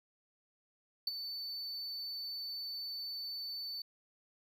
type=tone with ADSR envelope; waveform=triangle; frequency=4512 Hz; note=C#8; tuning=30 cents sharp; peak=-28 dBFS; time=1.07-3.82 s; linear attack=3 ms; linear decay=23 ms; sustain=-10 dB; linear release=3 ms; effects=none